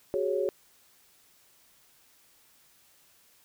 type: chord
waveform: sine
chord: F# suspended second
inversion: none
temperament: equal with one note detuned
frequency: 374.7 / 415.3 / 554.4 Hz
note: F#4 / G#4 / C#5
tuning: +22 / 0 / 0 cents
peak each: -30 dBFS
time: 0.14-0.49 s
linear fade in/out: 0 ms
effects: white hiss -62 dBFS RMS until 3.44 s